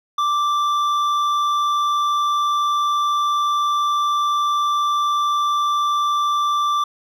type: tone with hard clipping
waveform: sine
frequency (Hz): 1174.7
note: D6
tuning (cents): 0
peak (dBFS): -18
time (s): 0.18-6.84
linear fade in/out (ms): 5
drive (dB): 7
effects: none